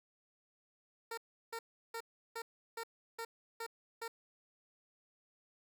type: tone bursts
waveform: 15% pulse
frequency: 457.9 Hz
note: A#4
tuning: 31 cents flat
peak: -34 dBFS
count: 8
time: 1.11-4.08 s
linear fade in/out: 5 ms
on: 65 ms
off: 350 ms
effects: none